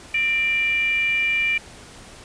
sine tone with frequency modulation, 2364 Hz, D7, 11 cents sharp, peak -18 dBFS, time 0.14-1.58 s, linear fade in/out 5 ms, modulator 545 Hz, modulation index 0.47, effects pink hiss -43 dBFS RMS until 2.24 s + resampled to 22050 Hz

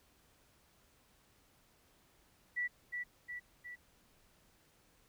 sine tone with echo, 1956 Hz, B6, 17 cents flat, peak -33 dBFS, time 2.56-2.68 s, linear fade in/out 20 ms, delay 360 ms, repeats 3, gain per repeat -4 dB, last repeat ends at 3.76 s, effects pink hiss -69 dBFS RMS until 5.08 s

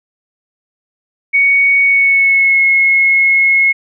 sine tone with pitch glide, 2232 to 2172 Hz, C#7 to C#7, +11 to -36 cents, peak -7 dBFS, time 1.33-3.73 s, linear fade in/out 20 ms, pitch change -47 cents, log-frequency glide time 1.83-2.63 s, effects none

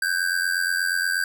square ring-modulated tone, 1568 Hz, G6, in tune, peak -19 dBFS, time 0.02-1.24 s, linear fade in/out 2 ms, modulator 44.2 Hz, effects none

